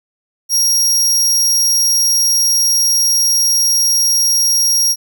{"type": "tone", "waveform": "sawtooth", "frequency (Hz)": 5620, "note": "F8", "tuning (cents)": 10, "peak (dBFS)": -8, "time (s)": [0.49, 4.96], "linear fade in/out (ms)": 50, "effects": []}